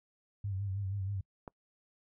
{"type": "tone with vibrato", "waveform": "sine", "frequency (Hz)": 98, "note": "G2", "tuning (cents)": 0, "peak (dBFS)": -33, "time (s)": [0.44, 1.21], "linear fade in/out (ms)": 5, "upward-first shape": "sine", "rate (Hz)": 6.3, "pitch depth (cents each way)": 65}
{"type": "click", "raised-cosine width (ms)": 1, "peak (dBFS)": -29, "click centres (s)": 1.478}
{"effects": ["noise-tail reverb RT60 0.1 s tail -26 dB re dry"]}